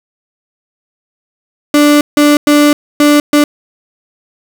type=tone bursts at uneven times; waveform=35% pulse; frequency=293.7 Hz; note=D4; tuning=in tune; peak=-3 dBFS; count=5; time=1.74-2.01 / 2.17-2.37 / 2.47-2.73 / 3-3.2 / 3.33-3.44 s; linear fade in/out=2 ms; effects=none